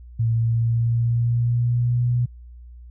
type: tone with pitch glide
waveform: sine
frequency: 114.3 to 121.8 Hz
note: A#2 to B2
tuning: -34 to -24 cents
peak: -17 dBFS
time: 0.19-2.26 s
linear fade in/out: 10 ms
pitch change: +110 cents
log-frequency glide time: 0.32-2.05 s
effects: added 60 Hz sine -39 dBFS peak until 2.9 s